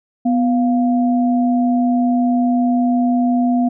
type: tone pair together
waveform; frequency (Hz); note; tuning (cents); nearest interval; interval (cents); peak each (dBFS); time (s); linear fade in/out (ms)
sine; 247 / 698.5; B3 / F5; 0 / 0; octave + tritone; 1800; -13 / -21; 0.25-3.69; 10
effects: none